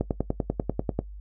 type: click train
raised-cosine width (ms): 2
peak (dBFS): -11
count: 11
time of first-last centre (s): 0.01-0.99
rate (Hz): 10.2
effects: noise-tail reverb RT60 0.1 s tail -17 dB re dry + added 50 Hz sine -38 dBFS peak until 1.2 s